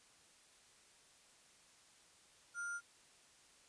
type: tone with sample-and-hold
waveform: sine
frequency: 1405 Hz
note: F6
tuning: 10 cents sharp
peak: -40 dBFS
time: 2.54-2.81 s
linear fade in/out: 50 ms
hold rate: 7350 Hz
effects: white hiss -66 dBFS RMS until 3.68 s + resampled to 22050 Hz